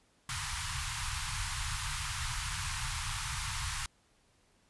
pink band-stop noise, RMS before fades -36 dBFS, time 0.29-3.86 s, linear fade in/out 2 ms, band 140 to 910 Hz, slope 48 dB/octave, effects pink hiss -69 dBFS RMS until 4.69 s + resampled to 24000 Hz

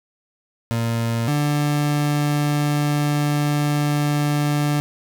30% pulse tone pair in turn, 115.7 / 146.96 Hz, A#2 / D3, -13 / +2 cents, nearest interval major third, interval 415 cents, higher second, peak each -17 / -15 dBFS, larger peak second, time 0.71-1.28 / 1.28-4.8 s, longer second, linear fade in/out 0 ms, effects none

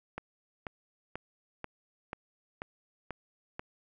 click train, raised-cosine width 0.5 ms, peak -22 dBFS, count 8, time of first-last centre 0.18-3.595 s, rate 2.05 Hz, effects none

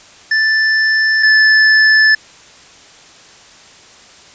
square tone pair in turn, 1760 / 1744.8 Hz, A6 / A6, 0 / -15 cents, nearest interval unison, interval 15 cents, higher first, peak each -11 / -7 dBFS, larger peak second, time 0.31-1.23 / 1.23-2.15 s, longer neither, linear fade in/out 5 ms, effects white hiss -41 dBFS RMS until 4.34 s + resampled to 16000 Hz

